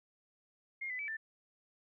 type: tone with pitch steps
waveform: sine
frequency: 2131 / 2007 / 2301 / 1776 Hz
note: C7 / B6 / D7 / A6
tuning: +31 / +27 / -36 / +16 cents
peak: -37 dBFS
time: 0.81-1.17 s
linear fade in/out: 10 ms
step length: 90 ms
effects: none